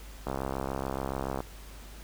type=click train; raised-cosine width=1 ms; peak=-18 dBFS; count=77; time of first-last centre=0.27-1.404 s; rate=67 Hz; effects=added 50 Hz sine -45 dBFS peak until 2.03 s + pink hiss -51 dBFS RMS until 2.03 s